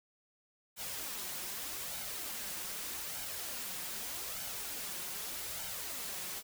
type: noise with flanger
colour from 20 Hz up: white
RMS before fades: -41 dBFS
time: 0.76-6.43 s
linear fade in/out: 50 ms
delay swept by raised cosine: 1.3 to 5.6 ms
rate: 0.82 Hz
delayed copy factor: +0.5
effects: none